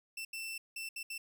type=tone bursts at uneven times; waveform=sawtooth; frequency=2677 Hz; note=E7; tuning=26 cents sharp; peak=-36 dBFS; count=5; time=0.17-0.25 / 0.33-0.58 / 0.76-0.89 / 0.96-1.03 / 1.1-1.18 s; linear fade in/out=5 ms; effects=12-bit